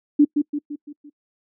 sine tone with echo, 292.8 Hz, D4, 5 cents flat, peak -9 dBFS, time 0.19-0.25 s, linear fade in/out 10 ms, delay 170 ms, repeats 5, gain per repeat -6 dB, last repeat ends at 1.1 s, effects noise-tail reverb RT60 0.1 s tail -26 dB re dry

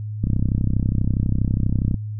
click train, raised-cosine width 5 ms, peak -8 dBFS, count 56, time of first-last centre 0.24-1.943 s, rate 32.3 Hz, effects added 106 Hz sine -26 dBFS peak until 2.19 s

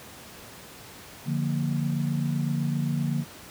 sine chord, Bb major, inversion first, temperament equal, 146.83 / 174.61 / 233.1 Hz, D3 / F3 / Bb3, 0 / 0 / 0 cents, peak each -26 / -30 / -30 dBFS, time 1.25-3.25 s, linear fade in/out 50 ms, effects pink hiss -45 dBFS RMS until 3.5 s + high-pass 80 Hz 12 dB/octave

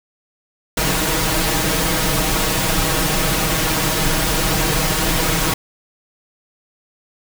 pink noise with comb filter, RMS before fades -18 dBFS, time 0.77-5.54 s, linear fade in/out 5 ms, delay 6.3 ms, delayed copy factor +0.85, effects none

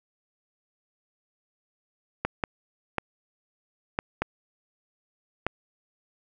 clicks, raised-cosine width 0.5 ms, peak -10 dBFS, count 6, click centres 2.25 / 2.438 / 2.983 / 3.989 / 4.22 / 5.466 s, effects none

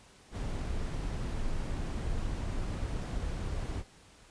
brown noise, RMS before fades -34 dBFS, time 0.31-3.84 s, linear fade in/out 50 ms, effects pink hiss -58 dBFS RMS until 4.3 s + resampled to 22050 Hz

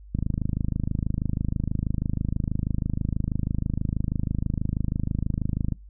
click train, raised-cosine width 5 ms, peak -13 dBFS, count 147, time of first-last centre 0.15-5.723 s, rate 26.2 Hz, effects noise-tail reverb RT60 0.2 s tail -23 dB re dry + added 50 Hz sine -43 dBFS peak until 5.89 s

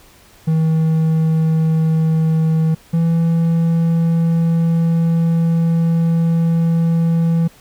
triangle tone pair in turn, 160 / 165.99 Hz, D#3 / E3, +49 / +12 cents, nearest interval minor second, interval 63 cents, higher second, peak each -10 dBFS, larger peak neither, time 0.47-2.75 / 2.93-7.48 s, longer second, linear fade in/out 10 ms, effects pink hiss -47 dBFS RMS until 7.6 s

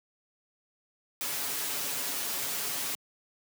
white noise with comb filter, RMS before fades -33 dBFS, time 1.21-2.95 s, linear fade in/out 0 ms, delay 7.1 ms, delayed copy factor +0.8, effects high-pass 150 Hz 12 dB/octave

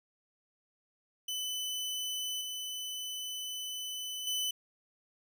sawtooth tone with level steps, 3008 Hz, F#7, 28 cents sharp, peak -31 / -34 / -28 dBFS, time 1.28-4.51 s, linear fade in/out 5 ms, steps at 2.41 / 4.27 s, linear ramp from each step 2 ms, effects none

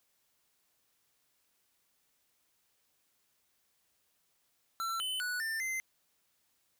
square tone with pitch steps, 1345 / 3031 / 1475 / 1790 / 2071 Hz, E6 / F#7 / F#6 / A6 / C7, +34 / +41 / -6 / +29 / -18 cents, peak -34 dBFS, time 4.8-5.8 s, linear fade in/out 0 ms, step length 200 ms, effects white hiss -75 dBFS RMS until 6.79 s

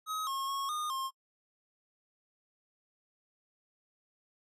square tone with pitch steps, 1268 / 1082 / 1096 / 1224 / 1067 Hz, D#6 / C#6 / C#6 / D#6 / C6, +32 / -42 / -20 / -29 / +34 cents, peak -34 dBFS, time 0.06-1.11 s, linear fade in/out 50 ms, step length 210 ms, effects noise-tail reverb RT60 0.1 s tail -25 dB re dry + resampled to 32000 Hz

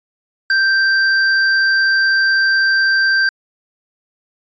square tone, 1568 Hz, G6, in tune, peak -12 dBFS, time 0.5-3.29 s, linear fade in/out 2 ms, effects resampled to 16000 Hz

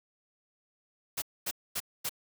white noise bursts, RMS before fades -33 dBFS, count 4, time 1.17-2.094 s, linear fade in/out 10 ms, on 51 ms, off 240 ms, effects none

